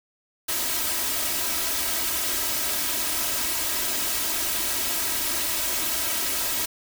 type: noise with comb filter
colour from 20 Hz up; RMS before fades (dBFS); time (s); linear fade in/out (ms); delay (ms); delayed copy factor
white; -26; 0.48-6.66; 10; 3.1; +0.75
effects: none